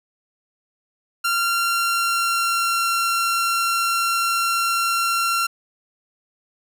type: tone with pitch glide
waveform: sawtooth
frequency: 1380 to 1367.3 Hz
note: F6 to F6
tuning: -21 to -37 cents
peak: -15 dBFS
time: 1.24-5.47 s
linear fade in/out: 10 ms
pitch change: -16 cents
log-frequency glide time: 1.4-2.89 s
effects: none